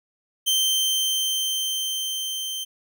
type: tone with level ramp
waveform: sawtooth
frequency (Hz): 3120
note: G7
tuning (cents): -9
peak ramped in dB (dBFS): -15 to -25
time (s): 0.46-2.65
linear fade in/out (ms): 20
effects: none